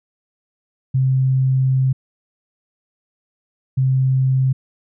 sine tone bursts at uneven times, 131.5 Hz, C3, 9 cents sharp, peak -13 dBFS, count 2, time 0.94-1.93 / 3.77-4.53 s, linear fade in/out 10 ms, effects none

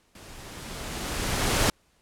pink noise with level ramp, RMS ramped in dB -47 to -21 dBFS, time 0.15-1.7 s, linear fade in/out 2 ms, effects pink hiss -65 dBFS RMS until 2.01 s + low-pass 11000 Hz 12 dB/octave

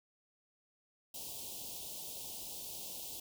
white band-stop noise, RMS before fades -45 dBFS, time 1.14-3.2 s, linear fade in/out 5 ms, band 910 to 2800 Hz, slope 48 dB/octave, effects none

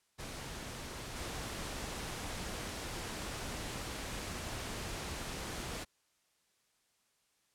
pink noise with level steps, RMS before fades -44 / -41 dBFS, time 0.18-5.85 s, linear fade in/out 20 ms, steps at 1.15 s, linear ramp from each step 20 ms, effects white hiss -75 dBFS RMS until 7.54 s + low-pass 10000 Hz 12 dB/octave

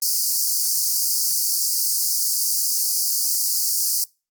pink high-pass noise, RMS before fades -21 dBFS, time 0.02-4.04 s, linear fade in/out 2 ms, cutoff 4600 Hz, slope 96 dB/octave, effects noise-tail reverb RT60 0.3 s tail -25 dB re dry + Opus 32 kbps

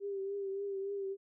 sine tone with vibrato, 394.9 Hz, G4, 13 cents sharp, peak -35 dBFS, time 0-1.17 s, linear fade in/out 50 ms, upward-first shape triangle, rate 3.5 Hz, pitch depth 44 cents each way, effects none

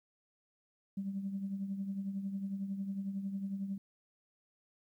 sine tone with tremolo, 196 Hz, G3, in tune, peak -32 dBFS, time 0.97-3.78 s, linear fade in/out 5 ms, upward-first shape triangle, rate 11 Hz, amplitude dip 65%, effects tanh soft clip ceiling -28 dBFS + 12-bit

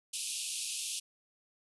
white band-pass noise, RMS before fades -38 dBFS, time 0.13-1 s, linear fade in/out 10 ms, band 2500 to 11000 Hz, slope 96 dB/octave, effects none

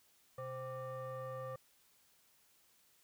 sine tone with frequency modulation, 523.3 Hz, C5, in tune, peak -40 dBFS, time 0.38-1.56 s, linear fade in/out 5 ms, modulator 651 Hz, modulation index 1, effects tanh soft clip ceiling -37 dBFS + white hiss -70 dBFS RMS until 3.03 s

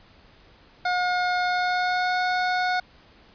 25% pulse tone with pitch glide, 720 to 729.6 Hz, F#5 to F#5, -47 to -24 cents, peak -18 dBFS, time 0.85-2.8 s, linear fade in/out 5 ms, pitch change +23 cents, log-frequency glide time 1.4-2.2 s, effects pink hiss -54 dBFS RMS until 3.34 s + resampled to 11025 Hz

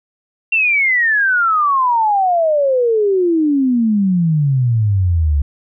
sine exponential sweep, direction down, 2743 to 69.3 Hz, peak -11 dBFS, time 0.52-5.42 s, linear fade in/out 5 ms, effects none

